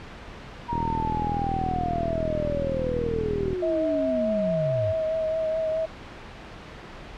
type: linear sweep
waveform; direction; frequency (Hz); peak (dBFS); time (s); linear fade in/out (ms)
sine; down; 953 to 90.2; -26; 0.68-4.93; 20
type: click train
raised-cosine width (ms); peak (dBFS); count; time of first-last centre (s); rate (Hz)
3; -16; 115; 0.73-3.531; 40.7
type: tone with vibrato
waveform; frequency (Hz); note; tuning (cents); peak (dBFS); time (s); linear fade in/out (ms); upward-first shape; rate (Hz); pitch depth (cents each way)
sine; 638; D#5; +43; -23; 3.62-5.86; 10; triangle; 4.7; 27
effects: pink hiss -41 dBFS RMS until 7.17 s + low-pass 3000 Hz 12 dB/octave